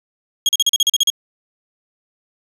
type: tone bursts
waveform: 30% pulse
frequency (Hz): 3278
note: G#7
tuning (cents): -23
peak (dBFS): -8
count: 10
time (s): 0.46-1.101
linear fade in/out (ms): 2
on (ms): 29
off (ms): 39
effects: resampled to 32000 Hz